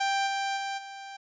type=tone with level steps; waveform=sawtooth; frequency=787 Hz; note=G5; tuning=7 cents sharp; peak=-21 / -24 / -27 / -36 dBFS; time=0-1.17 s; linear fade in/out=10 ms; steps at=0.26 / 0.56 / 0.77 s; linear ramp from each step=20 ms; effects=resampled to 16000 Hz